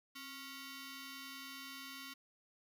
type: ring-modulated tone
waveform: 10% pulse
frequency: 830.6 Hz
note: G#5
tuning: in tune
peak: -36 dBFS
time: 0.15-2.14 s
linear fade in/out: 10 ms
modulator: 565 Hz
effects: none